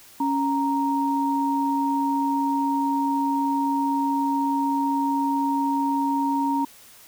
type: tone pair together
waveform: sine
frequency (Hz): 277.2 / 932.4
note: C#4 / A#5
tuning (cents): 0 / 0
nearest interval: octave + major sixth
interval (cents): 2100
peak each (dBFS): -23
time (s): 0.2-6.65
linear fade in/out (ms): 5
effects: white hiss -49 dBFS RMS until 7.07 s